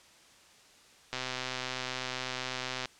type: click train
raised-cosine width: 0.2 ms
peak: -17 dBFS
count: 222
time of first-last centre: 1.13-2.857 s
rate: 128 Hz
effects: white hiss -58 dBFS RMS until 2.99 s + low-pass 7000 Hz 12 dB/octave